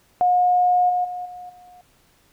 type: tone with level steps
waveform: sine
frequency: 720 Hz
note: F#5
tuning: 47 cents flat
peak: -14 / -18 / -27 / -34 / -44 dBFS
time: 0.21-1.81 s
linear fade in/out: 0 ms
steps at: 0.89 / 1.04 / 1.25 / 1.49 s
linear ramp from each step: 10 ms
effects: pink hiss -59 dBFS RMS until 2.32 s